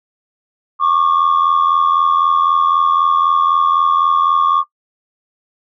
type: tone pair together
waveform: sine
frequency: 1100 / 1183.9 Hz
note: C#6 / D6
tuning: -14 / +14 cents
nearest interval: minor second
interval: 128 cents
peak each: -12 dBFS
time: 0.79-4.64 s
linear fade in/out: 50 ms
effects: noise-tail reverb RT60 0.1 s tail -19 dB re dry + tanh soft clip ceiling -6 dBFS